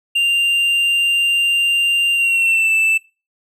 triangle tone with pitch glide, 2787 to 2646 Hz, F7 to E7, -4 to +6 cents, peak -11 dBFS, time 0.15-2.98 s, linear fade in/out 10 ms, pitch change -90 cents, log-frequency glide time 2.13-2.73 s, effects noise-tail reverb RT60 0.3 s tail -21 dB re dry

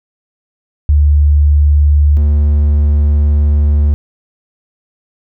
sine / triangle tone pair in turn, 73.42 / 73.42 Hz, D2 / D2, 0 / 0 cents, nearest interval unison, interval 0 cents, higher neither, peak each -5 dBFS, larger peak neither, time 0.89-2.17 / 2.17-3.94 s, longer second, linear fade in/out 0 ms, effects none

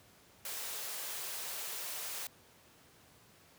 white high-pass noise, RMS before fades -41 dBFS, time 0.45-2.27 s, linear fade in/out 2 ms, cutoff 380 Hz, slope 48 dB/octave, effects pink hiss -62 dBFS RMS until 3.58 s + high-pass 80 Hz 12 dB/octave

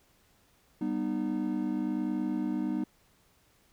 triangle chord, G augmented, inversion none, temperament just, 196 / 245 / 306.2 Hz, G3 / B3 / D#4, 0 / -14 / -28 cents, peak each -33 / -31 / -30 dBFS, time 0.81-2.84 s, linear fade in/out 5 ms, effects pink hiss -66 dBFS RMS until 3.72 s

